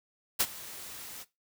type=noise with ADSR envelope; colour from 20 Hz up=white; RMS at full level=-24 dBFS; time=0.39-1.25 s; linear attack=17 ms; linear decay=49 ms; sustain=-20 dB; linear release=35 ms; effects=noise-tail reverb RT60 0.2 s tail -17 dB re dry